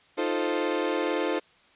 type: chord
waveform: 35% pulse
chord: F dominant seventh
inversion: third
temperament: equal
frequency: 311.1 / 349.2 / 440 / 523.3 Hz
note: Eb4 / F4 / A4 / C5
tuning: 0 / 0 / 0 / 0 cents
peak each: -29 dBFS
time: 0.17-1.4 s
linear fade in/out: 20 ms
effects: white hiss -59 dBFS RMS until 1.75 s + resampled to 8000 Hz